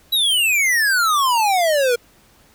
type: exponential sweep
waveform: square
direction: down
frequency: 3951 to 466.2 Hz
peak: -15 dBFS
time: 0.12-1.96 s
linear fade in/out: 10 ms
effects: pink hiss -53 dBFS RMS until 2.54 s